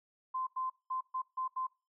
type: tone bursts at uneven times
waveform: sine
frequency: 1036 Hz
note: C6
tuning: 17 cents flat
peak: -33 dBFS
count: 6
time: 0.34-0.47 / 0.56-0.7 / 0.9-1.01 / 1.14-1.22 / 1.37-1.48 / 1.56-1.67 s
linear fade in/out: 10 ms
effects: noise-tail reverb RT60 0.3 s tail -21 dB re dry